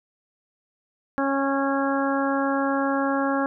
harmonic tone, 274.8 Hz, C#4, 15 cents flat, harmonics 1 / 2 / 3 / 4 / 5 / 6, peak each -24 / -27 / -29 / -30 / -31 / -32 dBFS, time 1.18-3.46 s, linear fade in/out 0 ms, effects none

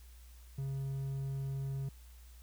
triangle tone, 136.2 Hz, C#3, 30 cents flat, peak -33 dBFS, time 0.58-1.89 s, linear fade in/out 5 ms, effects added 60 Hz sine -52 dBFS peak until 2.42 s + white hiss -64 dBFS RMS until 2.42 s

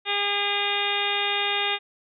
harmonic tone with a mistuned harmonic, 405.9 Hz, G#4, 40 cents flat, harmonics 1 / 2 / 3 / 4 / 5 / 6 / 7 / 8 / 9, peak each -33 / -30 / -34 / -34 / -31 / -30 / -31 / -33 / -29 dBFS, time 0.05-1.79 s, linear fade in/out 50 ms, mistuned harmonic 8, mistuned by +21 cents, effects none

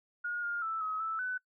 sine tone with pitch steps, 1434 / 1412 / 1320 / 1275 / 1316 / 1500 Hz, F6 / F6 / E6 / D#6 / E6 / F#6, +45 / +19 / +2 / +42 / -3 / +23 cents, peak -32 dBFS, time 0.24-1.38 s, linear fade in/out 10 ms, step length 190 ms, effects noise-tail reverb RT60 0.1 s tail -24 dB re dry

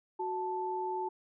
sine tone pair together, 370 / 879 Hz, F#4 / A5, 0 / -2 cents, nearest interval octave + minor third, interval 1498 cents, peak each -36 / -34 dBFS, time 0.19-1.09 s, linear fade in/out 10 ms, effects none

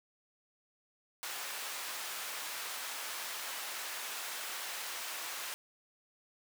pink high-pass noise, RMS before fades -41 dBFS, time 1.23-5.54 s, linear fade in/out 0 ms, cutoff 980 Hz, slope 12 dB/octave, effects none

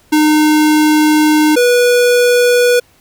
square tone pair in turn, 305.4 / 488 Hz, D#4 / B4, -32 / -21 cents, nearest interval minor sixth, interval 811 cents, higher second, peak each -8 dBFS, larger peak neither, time 0.12-1.56 / 1.56-2.8 s, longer first, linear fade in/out 10 ms, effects pink hiss -50 dBFS RMS until 3 s

